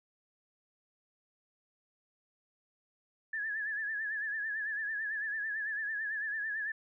sine tone with vibrato, 1723 Hz, A6, 37 cents flat, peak -33 dBFS, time 3.33-6.72 s, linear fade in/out 5 ms, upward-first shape sine, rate 9 Hz, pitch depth 74 cents each way, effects none

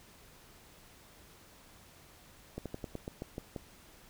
slowing click train, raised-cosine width 2 ms, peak -25 dBFS, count 9, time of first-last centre 2.58-3.562 s, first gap 77 ms, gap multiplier 1.13, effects pink hiss -58 dBFS RMS until 4.09 s

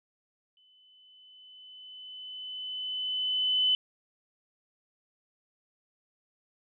sine tone with exponential growth, 3018 Hz, F#7, 34 cents sharp, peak -21 dBFS, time 0.57-3.75 s, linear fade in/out 1 ms, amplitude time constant 690 ms, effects none

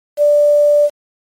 sine tone with quantisation, 587.3 Hz, D5, in tune, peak -7 dBFS, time 0.17-0.9 s, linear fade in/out 50 ms, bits 6, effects MP3 64 kbps

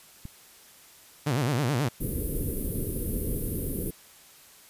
click, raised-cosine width 5 ms, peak -26 dBFS, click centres 0.254 s
sawtooth tone with vibrato, 132.7 Hz, C3, 25 cents sharp, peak -20 dBFS, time 1.26-1.89 s, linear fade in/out 10 ms, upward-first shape sine, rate 9.3 Hz, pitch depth 240 cents each way
pink band-stop noise, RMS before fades -30 dBFS, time 2-3.91 s, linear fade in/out 10 ms, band 480 to 10000 Hz, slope 48 dB/octave
effects white hiss -53 dBFS RMS until 4.69 s + resampled to 32000 Hz

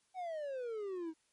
triangle exponential sweep, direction down, 762 to 311.1 Hz, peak -36 dBFS, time 0.14-1.14 s, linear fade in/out 50 ms, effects white hiss -75 dBFS RMS until 1.32 s + MP3 48 kbps

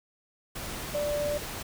sine tone in noise, 587.3 Hz, D5, in tune, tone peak -27 dBFS, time 0.94-1.38 s, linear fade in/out 10 ms, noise pink, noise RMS -37 dBFS, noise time 0.55-1.63 s, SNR +7 dB, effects none

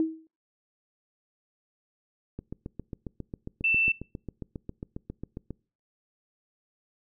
sine tone with exponential decay, 320.4 Hz, E4, 49 cents flat, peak -19 dBFS, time 0-0.27 s, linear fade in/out 1 ms, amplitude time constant 57 ms
click train, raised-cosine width 3 ms, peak -23 dBFS, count 24, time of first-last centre 2.39-5.507 s, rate 7.38 Hz
sine tone, 2667 Hz, E7, 20 cents sharp, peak -21 dBFS, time 3.64-3.92 s, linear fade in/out 5 ms
effects noise-tail reverb RT60 0.4 s tail -25 dB re dry

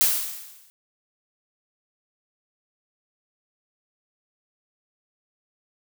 blue noise with exponential decay, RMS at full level -17 dBFS, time 0.01-0.7 s, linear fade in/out 0 ms, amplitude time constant 150 ms, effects none

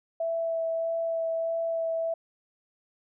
sine tone with vibrato, 659.3 Hz, E5, in tune, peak -26 dBFS, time 0.2-2.14 s, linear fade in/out 5 ms, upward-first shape sine, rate 1.6 Hz, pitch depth 10 cents each way, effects none

